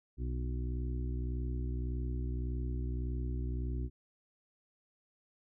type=harmonic tone; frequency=61.74 Hz; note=B1; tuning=in tune; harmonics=1 / 2 / 4 / 5 / 6; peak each=-34 / -40 / -46 / -48 / -50 dBFS; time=0.17-3.9 s; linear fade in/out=50 ms; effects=none